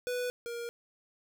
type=tone pair in turn; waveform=square; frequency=493.9 / 471.3 Hz; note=B4 / A#4; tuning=0 / +19 cents; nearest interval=minor second; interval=81 cents; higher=first; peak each=-32 / -37 dBFS; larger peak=first; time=0.07-0.3 / 0.46-0.69 s; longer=neither; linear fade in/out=0 ms; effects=none